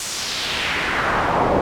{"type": "noise with band-pass filter sweep", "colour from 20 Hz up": "brown", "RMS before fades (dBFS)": -21, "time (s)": [0, 1.61], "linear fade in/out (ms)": 2, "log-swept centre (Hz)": [7600, 630], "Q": 1.6, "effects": []}